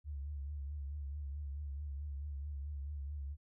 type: tone with vibrato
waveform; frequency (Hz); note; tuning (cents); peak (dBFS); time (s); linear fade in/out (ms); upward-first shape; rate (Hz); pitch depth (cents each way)
sine; 71.6; D2; -43; -39; 0.04-3.37; 50; triangle; 4.6; 85
effects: none